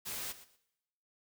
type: noise with echo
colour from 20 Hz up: white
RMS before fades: -40 dBFS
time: 0.05-0.33 s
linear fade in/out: 20 ms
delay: 120 ms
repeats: 2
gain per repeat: -15 dB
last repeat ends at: 0.57 s
effects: noise-tail reverb RT60 0.9 s tail -20 dB re dry